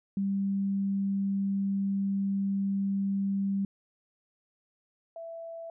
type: tone pair in turn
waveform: sine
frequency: 196.8 / 663.8 Hz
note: G3 / E5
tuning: +7 / +12 cents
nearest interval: octave + major sixth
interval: 2105 cents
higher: second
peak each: -26 / -38 dBFS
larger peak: first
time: 0.17-3.65 / 5.16-5.7 s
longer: first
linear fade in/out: 2 ms
effects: none